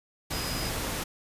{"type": "tone in noise", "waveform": "sine", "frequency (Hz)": 4978, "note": "D#8", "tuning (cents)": 0, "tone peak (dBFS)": -37, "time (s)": [0.32, 0.7], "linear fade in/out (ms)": 10, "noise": "pink", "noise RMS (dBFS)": -32, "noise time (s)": [0.3, 1.04], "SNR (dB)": -8, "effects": ["resampled to 32000 Hz"]}